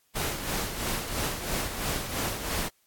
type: noise with tremolo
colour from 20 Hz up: pink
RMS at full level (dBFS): -29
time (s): 0.15-2.69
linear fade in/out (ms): 10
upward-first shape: sine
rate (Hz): 3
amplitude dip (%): 55
effects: white hiss -68 dBFS RMS until 2.86 s + AAC 64 kbps